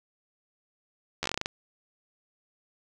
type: slowing click train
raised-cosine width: 0.2 ms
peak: -12 dBFS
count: 10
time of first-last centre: 1.23-1.459 s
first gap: 12 ms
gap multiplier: 1.18
effects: none